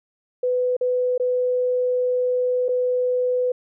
sine tone with dropouts, 499.4 Hz, B4, 19 cents sharp, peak -18 dBFS, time 0.43-3.52 s, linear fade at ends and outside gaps 5 ms, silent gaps 0.767-0.81 / 1.179-1.198 / 2.684-2.689 s, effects none

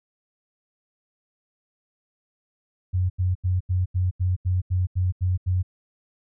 sine tone bursts, 91.5 Hz, F#2, 19 cents flat, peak -19 dBFS, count 11, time 2.93-5.63 s, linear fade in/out 20 ms, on 170 ms, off 83 ms, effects none

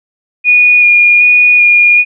sine tone with vibrato, 2443 Hz, D#7, 32 cents flat, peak -3 dBFS, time 0.44-2.05 s, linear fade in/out 50 ms, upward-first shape square, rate 1.3 Hz, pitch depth 11 cents each way, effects none

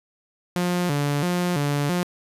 sawtooth tone with vibrato, 160 Hz, D#3, 49 cents sharp, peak -17 dBFS, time 0.56-2.03 s, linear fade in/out 0 ms, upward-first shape square, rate 1.5 Hz, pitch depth 180 cents each way, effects resampled to 32000 Hz

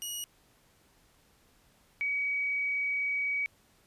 15% pulse / sine tone pair in turn, 2900 / 2266 Hz, F#7 / C#7, -35 / +37 cents, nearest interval major third, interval 428 cents, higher first, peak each -28 dBFS, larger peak neither, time 0.02-0.24 / 2.01-3.46 s, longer second, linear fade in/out 0 ms, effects pink hiss -65 dBFS RMS until 3.86 s + resampled to 32000 Hz

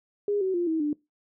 sine tone with pitch steps, 409.7 / 377.9 / 348.5 / 321.4 / 296.5 Hz, G#4 / F#4 / F4 / E4 / D4, -24 / +37 / -4 / -44 / +17 cents, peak -23 dBFS, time 0.28-0.93 s, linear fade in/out 2 ms, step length 130 ms, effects noise-tail reverb RT60 0.2 s tail -22 dB re dry

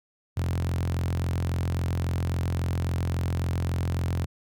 sawtooth tone with high-pass filter, 43.65 Hz, F1, in tune, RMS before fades -27 dBFS, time 0.36-4.26 s, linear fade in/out 20 ms, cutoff 100 Hz, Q 8.6, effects none

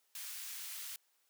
white high-pass noise, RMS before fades -45 dBFS, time 0.15-0.96 s, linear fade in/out 2 ms, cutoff 1600 Hz, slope 12 dB/octave, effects white hiss -75 dBFS RMS until 1.29 s + high-pass 400 Hz 12 dB/octave

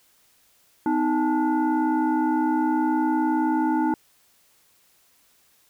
sine tone with frequency modulation, 313.2 Hz, D#4, 11 cents sharp, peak -19 dBFS, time 0.86-3.94 s, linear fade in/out 2 ms, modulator 567 Hz, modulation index 1.1, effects white hiss -61 dBFS RMS until 5.69 s

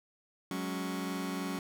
sawtooth chord, F# suspended second, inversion none, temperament just, 185 / 208.1 / 277.5 Hz, F#3 / G#3 / C#4, 0 / +4 / +2 cents, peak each -33 / -38 / -33 dBFS, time 0.51-1.59 s, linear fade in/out 2 ms, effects none

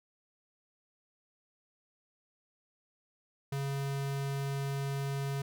square tone, 138.59 Hz, C#3, in tune, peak -33 dBFS, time 3.52-5.42 s, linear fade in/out 5 ms, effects none

